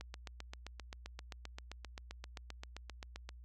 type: click train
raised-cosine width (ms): 0.2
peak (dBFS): -28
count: 26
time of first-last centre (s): 0.01-3.291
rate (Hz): 7.62
effects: added 60 Hz sine -51 dBFS peak until 3.44 s